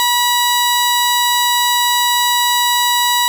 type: tone pair together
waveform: sawtooth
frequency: 969.5 / 1939 Hz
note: B5 / B6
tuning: -32 / -32 cents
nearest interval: octave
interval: 1200 cents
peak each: -10 dBFS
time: 0-3.28 s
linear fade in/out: 0 ms
effects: none